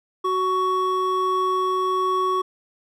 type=tone pair together; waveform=triangle; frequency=372.6 / 1116.5 Hz; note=F#4 / C#6; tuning=+12 / +12 cents; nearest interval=octave + perfect fifth; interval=1900 cents; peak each=-22 / -19 dBFS; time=0.24-2.42 s; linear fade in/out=10 ms; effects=none